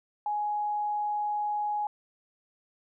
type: tone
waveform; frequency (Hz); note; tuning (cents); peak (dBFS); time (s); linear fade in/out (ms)
sine; 835; G#5; +9; -27; 0.26-1.87; 2
effects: none